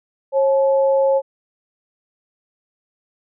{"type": "tone pair together", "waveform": "sine", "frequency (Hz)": [542.4, 861], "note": ["C#5", "A5"], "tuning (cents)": [-38, -38], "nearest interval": "minor sixth", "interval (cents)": 800, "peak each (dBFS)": [-13, -24], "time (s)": [0.32, 1.22], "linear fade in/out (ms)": 50, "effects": []}